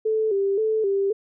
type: tone with vibrato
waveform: sine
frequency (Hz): 415.3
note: G#4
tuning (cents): 0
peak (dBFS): -19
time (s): 0.05-1.13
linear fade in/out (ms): 10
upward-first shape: square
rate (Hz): 1.9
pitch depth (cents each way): 90
effects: none